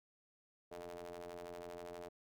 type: ring-modulated tone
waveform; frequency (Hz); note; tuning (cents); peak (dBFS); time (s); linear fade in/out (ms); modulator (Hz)
sawtooth; 86.3; F2; -20; -40; 0.71-2.09; 10; 524
effects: none